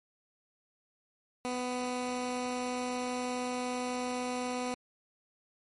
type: tone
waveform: 15% pulse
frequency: 249.3 Hz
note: B3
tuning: 16 cents sharp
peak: -26 dBFS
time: 1.45-4.74 s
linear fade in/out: 0 ms
effects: MP3 48 kbps